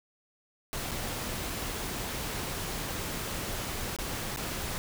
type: noise with dropouts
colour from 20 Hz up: pink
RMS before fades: -35 dBFS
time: 0.73-4.78 s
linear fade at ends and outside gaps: 0 ms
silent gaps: 0.911-0.916 / 3.964-3.987 / 4.362-4.372 s
effects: none